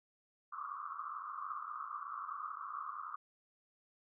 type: band-pass noise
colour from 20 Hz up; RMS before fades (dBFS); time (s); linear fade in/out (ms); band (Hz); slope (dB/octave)
pink; -44; 0.52-3.16; 5; 1100 to 1300; 96
effects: none